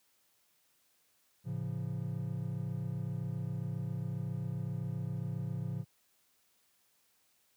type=chord; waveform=triangle; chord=A augmented; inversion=none; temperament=just; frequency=110 / 137.5 / 171.88 Hz; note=A2 / C#3 / E#3; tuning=0 / -14 / -27 cents; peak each=-37 / -36 / -38 dBFS; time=1.44-5.85 s; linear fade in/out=50 ms; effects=white hiss -72 dBFS RMS until 7.56 s + high-pass 60 Hz 12 dB/octave